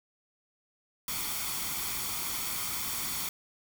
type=noise with comb filter; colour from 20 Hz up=white; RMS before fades=-34 dBFS; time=1.08-3.29 s; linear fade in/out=2 ms; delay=0.89 ms; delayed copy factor=+0.55; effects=none